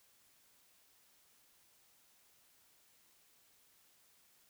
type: silence
effects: white hiss -69 dBFS RMS until 4.49 s